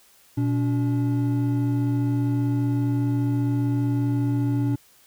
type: tone pair together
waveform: triangle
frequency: 120.4 / 286.2 Hz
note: B2 / D4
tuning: -44 / -45 cents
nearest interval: octave + minor third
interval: 1499 cents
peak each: -20 / -22 dBFS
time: 0.37-4.76 s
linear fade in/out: 10 ms
effects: white hiss -56 dBFS RMS until 5.06 s